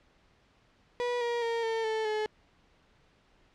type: tone with pitch steps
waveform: 35% pulse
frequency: 486.6 / 474.4 / 462.5 / 450.9 / 439.6 / 428.5 Hz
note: B4 / A#4 / A#4 / A4 / A4 / A4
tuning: -26 / +30 / -14 / +42 / -2 / -46 cents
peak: -27 dBFS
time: 1-2.26 s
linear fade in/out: 0 ms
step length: 210 ms
effects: pink hiss -65 dBFS RMS until 3.54 s + low-pass 4000 Hz 12 dB/octave